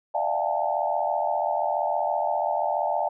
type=tone cluster; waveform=sine; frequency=594 / 675 / 721 / 818 / 893 Hz; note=D5 / E5 / F#5 / G#5 / A5; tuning=+20 / +41 / -45 / -26 / +25 cents; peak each=-29 dBFS; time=0.14-3.09 s; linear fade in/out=10 ms; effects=none